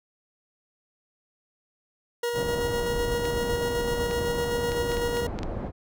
40% pulse tone with tremolo, 476.1 Hz, A#4, 37 cents sharp, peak -24 dBFS, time 2.23-5.27 s, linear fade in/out 5 ms, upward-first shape square, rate 7.9 Hz, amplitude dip 25%
pink low-pass noise, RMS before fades -32 dBFS, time 2.33-5.72 s, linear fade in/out 50 ms, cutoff 710 Hz, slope 12 dB/octave
clicks, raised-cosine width 0.2 ms, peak -19 dBFS, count 8, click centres 3.254 / 4.111 / 4.719 / 4.918 / 4.97 / 5.17 / 5.389 / 5.432 s
effects none

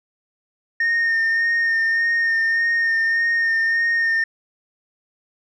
sine tone with vibrato, 1833 Hz, A#6, 30 cents flat, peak -14 dBFS, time 0.8-4.24 s, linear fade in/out 5 ms, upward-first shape sine, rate 1.7 Hz, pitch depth 18 cents each way, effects tanh soft clip ceiling -15 dBFS

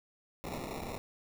violet noise with sample-and-hold, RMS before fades -40 dBFS, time 0.44-0.98 s, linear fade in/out 0 ms, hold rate 1575 Hz, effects none

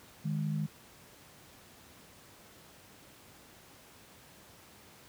sine tone pair together, 154.7 / 207.7 Hz, D#3 / G#3, -10 / 0 cents, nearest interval perfect fourth, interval 510 cents, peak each -31 / -36 dBFS, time 0.24-0.67 s, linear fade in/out 20 ms, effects pink hiss -56 dBFS RMS until 5.08 s + high-pass 80 Hz 12 dB/octave

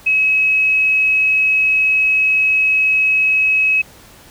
sine tone, 2561 Hz, D#7, 49 cents sharp, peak -11 dBFS, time 0.06-3.82 s, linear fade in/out 10 ms, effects pink hiss -43 dBFS RMS until 4.3 s

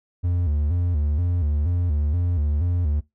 triangle tone with vibrato, 80.7 Hz, E2, 36 cents flat, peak -17 dBFS, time 0.23-3.01 s, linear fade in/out 20 ms, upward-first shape square, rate 2.1 Hz, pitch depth 150 cents each way, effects noise-tail reverb RT60 0.2 s tail -22 dB re dry

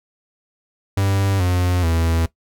45% pulse tone with pitch steps, 98 / 89.87 / 82.41 Hz, G2 / F#2 / E2, 0 / -50 / 0 cents, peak -16 dBFS, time 0.97-2.26 s, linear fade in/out 5 ms, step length 430 ms, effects noise-tail reverb RT60 0.1 s tail -17 dB re dry

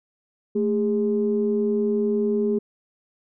sine tone pair together, 220 / 409.1 Hz, A3 / G#4, 0 / -26 cents, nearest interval major seventh, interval 1074 cents, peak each -22 / -21 dBFS, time 0.55-2.59 s, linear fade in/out 10 ms, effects tanh soft clip ceiling -11 dBFS

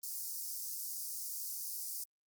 white high-pass noise, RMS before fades -41 dBFS, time 0.03-2.04 s, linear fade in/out 5 ms, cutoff 4900 Hz, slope 48 dB/octave, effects Opus 32 kbps

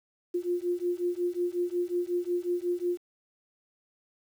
sine beating tone pair, 350 / 355.5 Hz, F4 / F4, +4 / +31 cents, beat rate 5.5 Hz, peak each -30 dBFS, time 0.34-2.98 s, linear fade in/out 10 ms, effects 9-bit

